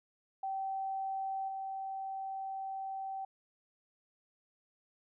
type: tone with level steps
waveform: sine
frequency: 773 Hz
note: G5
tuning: 24 cents flat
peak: -34 / -37 dBFS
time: 0.43-3.25 s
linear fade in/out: 5 ms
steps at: 1.48 s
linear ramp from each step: 5 ms
effects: none